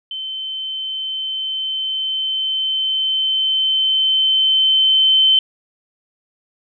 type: tone with level ramp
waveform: sine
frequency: 3079 Hz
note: G7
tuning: 32 cents flat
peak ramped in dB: -24 to -9 dBFS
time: 0.11-5.39 s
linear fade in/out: 2 ms
effects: none